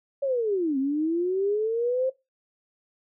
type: linear two-way sweep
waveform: sine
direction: down then up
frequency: 567 to 262.1 to 530 Hz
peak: -22 dBFS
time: 0.22-2.1 s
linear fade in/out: 10 ms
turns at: 0.78 s
effects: noise-tail reverb RT60 0.2 s tail -18 dB re dry